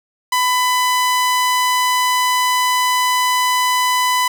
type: tone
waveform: sawtooth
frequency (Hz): 1000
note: B5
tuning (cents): +21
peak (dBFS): -10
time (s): 0.32-4.28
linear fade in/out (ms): 5
effects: none